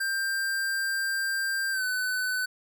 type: tone with pitch glide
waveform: square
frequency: 1575 to 1506.5 Hz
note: G6 to F#6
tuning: +8 to +31 cents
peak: -27 dBFS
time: 0-2.46 s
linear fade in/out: 10 ms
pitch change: -77 cents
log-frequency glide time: 1.72-1.84 s
effects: none